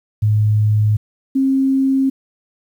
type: tone pair in turn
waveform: sine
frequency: 106.4 / 268.1 Hz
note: G#2 / C4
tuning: +42 / +42 cents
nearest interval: octave + major third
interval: 1600 cents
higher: second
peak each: -11 / -12 dBFS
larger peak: first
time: 0.22-0.97 / 1.35-2.1 s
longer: neither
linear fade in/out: 10 ms
effects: 8-bit